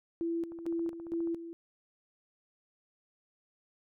sine tone with tremolo, 334.9 Hz, E4, 27 cents sharp, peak -30 dBFS, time 0.21-1.53 s, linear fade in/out 0 ms, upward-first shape square, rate 2.2 Hz, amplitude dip 70%
click train, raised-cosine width 1 ms, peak -39 dBFS, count 12, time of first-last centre 0.52-1.273 s, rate 14.6 Hz
effects none

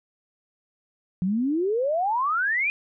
sine exponential sweep, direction up, 174.8 to 2489 Hz, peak -21 dBFS, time 1.22-2.7 s, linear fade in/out 0 ms, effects none

